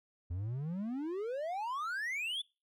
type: exponential sweep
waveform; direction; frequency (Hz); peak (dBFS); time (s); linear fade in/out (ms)
triangle; up; 82.41 to 3544; -33; 0.3-2.42; 10
effects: noise-tail reverb RT60 0.3 s tail -25 dB re dry